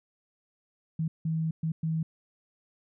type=tone bursts at uneven times; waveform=sine; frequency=160.7 Hz; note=E3; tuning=44 cents flat; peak=-26 dBFS; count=4; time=0.99-1.08 / 1.25-1.51 / 1.63-1.72 / 1.83-2.03 s; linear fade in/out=5 ms; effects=none